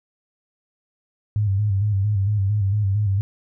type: tone with vibrato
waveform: sine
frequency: 101.3 Hz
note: G#2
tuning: 43 cents flat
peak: -17 dBFS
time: 1.36-3.21 s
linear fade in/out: 0 ms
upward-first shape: square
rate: 4.4 Hz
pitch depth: 67 cents each way
effects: none